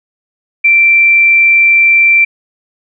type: tone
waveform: sine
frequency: 2349 Hz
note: D7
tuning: in tune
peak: -4 dBFS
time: 0.64-2.25 s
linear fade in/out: 10 ms
effects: none